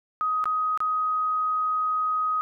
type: tone with dropouts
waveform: sine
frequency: 1256 Hz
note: D#6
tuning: 16 cents sharp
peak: -22 dBFS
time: 0.21-2.41 s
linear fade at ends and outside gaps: 0 ms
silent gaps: 0.441-0.456 / 0.775-0.804 s
effects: none